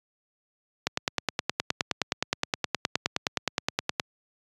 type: click train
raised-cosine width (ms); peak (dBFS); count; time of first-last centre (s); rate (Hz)
0.2; -6; 31; 0.87-3.998; 9.59
effects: high-pass 100 Hz 12 dB/octave + resampled to 24000 Hz